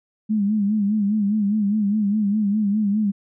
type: tone with vibrato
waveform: sine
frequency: 207.7 Hz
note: G#3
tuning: in tune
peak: -17 dBFS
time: 0.29-3.12 s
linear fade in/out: 20 ms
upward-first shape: sine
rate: 4.9 Hz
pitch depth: 83 cents each way
effects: none